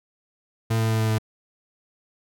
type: tone with pitch steps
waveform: 40% pulse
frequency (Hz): 112.6 / 111.82 / 111.05 / 110.28 / 109.52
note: A2 / A2 / A2 / A2 / A2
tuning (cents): +40 / +28 / +16 / +4 / -8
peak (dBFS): -19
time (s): 0.7-1.185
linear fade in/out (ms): 10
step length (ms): 97
effects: none